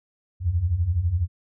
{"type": "beating tone pair", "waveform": "sine", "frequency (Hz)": [78.2, 90.2], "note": ["D#2", "F#2"], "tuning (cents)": [9, -44], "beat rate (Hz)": 12, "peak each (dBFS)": [-26, -21], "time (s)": [0.4, 1.28], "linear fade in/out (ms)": 50, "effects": []}